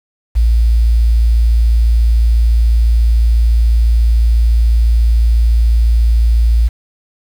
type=tone with quantisation; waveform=sine; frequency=57 Hz; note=A#1; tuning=38 cents flat; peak=-7 dBFS; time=0.35-6.69 s; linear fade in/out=20 ms; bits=6; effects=none